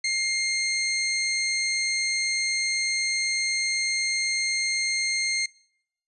20% pulse tone, 2118 Hz, C7, 21 cents sharp, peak -18 dBFS, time 0.04-5.46 s, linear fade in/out 5 ms, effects noise-tail reverb RT60 0.7 s tail -24 dB re dry + resampled to 24000 Hz

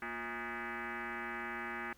sine tone with frequency modulation, 233.1 Hz, A#3, in tune, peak -38 dBFS, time 0.02-1.93 s, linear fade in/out 2 ms, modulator 294 Hz, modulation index 6.8, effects pink hiss -66 dBFS RMS until 1.97 s

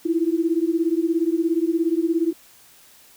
sine beating tone pair, 323.3 / 340.3 Hz, E4 / F4, -34 / -45 cents, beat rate 17 Hz, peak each -21 dBFS, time 0.05-2.33 s, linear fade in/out 10 ms, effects white hiss -51 dBFS RMS until 3.16 s

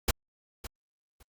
pink noise with echo, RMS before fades -24 dBFS, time 0.08-0.11 s, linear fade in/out 5 ms, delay 560 ms, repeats 2, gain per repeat -15 dB, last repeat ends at 1.23 s, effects Opus 48 kbps

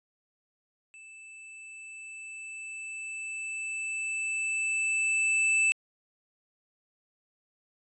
square tone with level ramp, 2637 Hz, E7, in tune, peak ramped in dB -48 to -22 dBFS, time 0.94-5.72 s, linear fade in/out 0 ms, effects resampled to 22050 Hz

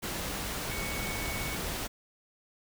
sine tone in noise, 2226 Hz, C#7, 7 cents sharp, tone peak -39 dBFS, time 0.7-1.57 s, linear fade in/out 20 ms, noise pink, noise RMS -35 dBFS, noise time 0.02-1.88 s, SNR -7 dB, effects none

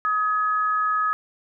sine tone pair together, 1263.8 / 1687 Hz, D#6 / G#6, +27 / +27 cents, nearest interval perfect fourth, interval 500 cents, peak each -20 / -28 dBFS, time 0.05-1.13 s, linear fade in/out 0 ms, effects none

